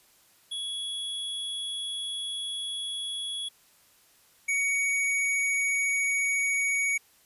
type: tone pair in turn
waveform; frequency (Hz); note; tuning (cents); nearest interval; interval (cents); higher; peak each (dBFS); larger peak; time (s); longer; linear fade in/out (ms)
square; 3360 / 2243; G#7 / C#7; +19 / +20; perfect fifth; 699; first; -32 / -25; second; 0.51-3.49 / 4.48-6.98; first; 10
effects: white hiss -61 dBFS RMS until 7.25 s + resampled to 32000 Hz